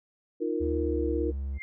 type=chord; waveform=sine; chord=Eb suspended second; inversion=none; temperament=equal; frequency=311.1 / 349.2 / 466.2 Hz; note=Eb4 / F4 / Bb4; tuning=0 / 0 / 0 cents; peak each=-31 dBFS; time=0.4-1.32 s; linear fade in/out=20 ms
type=tone with pitch glide; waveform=triangle; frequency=74.6 to 68.8 Hz; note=D2 to C#2; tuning=+28 to -12 cents; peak=-28 dBFS; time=0.6-1.59 s; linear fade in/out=20 ms; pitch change=-140 cents; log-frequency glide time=0.83-1.07 s
type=tone with exponential growth; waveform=sine; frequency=2108 Hz; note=C7; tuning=12 cents sharp; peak=-32 dBFS; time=1.53-1.62 s; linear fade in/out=0 ms; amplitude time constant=18 ms
effects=none